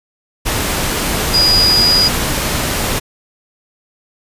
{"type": "tone in noise", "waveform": "sine", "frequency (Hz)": 4906, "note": "D#8", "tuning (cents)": -25, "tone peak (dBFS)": -9, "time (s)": [1.33, 2.09], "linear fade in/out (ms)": 20, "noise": "pink", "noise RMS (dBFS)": -17, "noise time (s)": [0.45, 3], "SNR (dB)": 5, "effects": ["resampled to 32000 Hz"]}